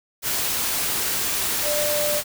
sine tone in noise, 593 Hz, D5, 17 cents sharp, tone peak -23 dBFS, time 1.63-2.22 s, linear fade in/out 50 ms, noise white, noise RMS -24 dBFS, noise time 0.22-2.24 s, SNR -2 dB, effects none

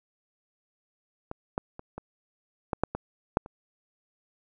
clicks, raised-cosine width 1 ms, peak -21 / -14 / -26 / -23 / -13 / -9 / -17 / -7 / -28 dBFS, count 9, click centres 1.314 / 1.579 / 1.794 / 1.98 / 2.732 / 2.836 / 2.95 / 3.371 / 3.461 s, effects none

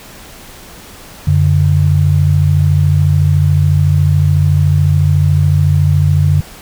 sine tone pair together, 91.4 / 145.27 Hz, F#2 / D3, -21 / -19 cents, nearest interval minor sixth, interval 802 cents, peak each -10 dBFS, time 1.27-6.41 s, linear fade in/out 5 ms, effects pink hiss -35 dBFS RMS until 6.61 s

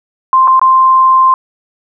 sine tone with dropouts, 1046.5 Hz, C6, in tune, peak -4 dBFS, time 0.33-1.34 s, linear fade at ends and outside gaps 1 ms, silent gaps 0.475-0.479 / 0.595-0.615 s, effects none

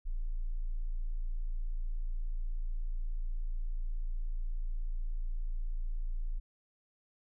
sine tone, 28.25 Hz, A0, 47 cents sharp, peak -31 dBFS, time 0.05-6.4 s, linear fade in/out 20 ms, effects none

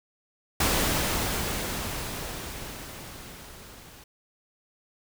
pink noise with level ramp, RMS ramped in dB -23 to -49 dBFS, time 0.6-4.04 s, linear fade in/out 5 ms, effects none

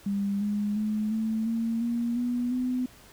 sine tone with pitch steps, 200 / 206.7 / 213.6 / 220.8 / 228.2 / 235.8 / 243.7 / 251.8 Hz, G3 / G#3 / G#3 / A3 / A#3 / A#3 / B3 / B3, +35 / -8 / +49 / +6 / -37 / +20 / -23 / +34 cents, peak -25 dBFS, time 0.06-2.86 s, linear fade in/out 5 ms, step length 350 ms, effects pink hiss -53 dBFS RMS until 3.12 s

